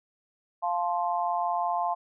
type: chord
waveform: sine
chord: F major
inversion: none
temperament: just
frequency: 698.5 / 873.1 / 1047.7 Hz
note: F5 / A5 / C6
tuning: 0 / -14 / +2 cents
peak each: -28 / -30 / -31 dBFS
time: 0.62-1.95 s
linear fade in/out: 20 ms
effects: none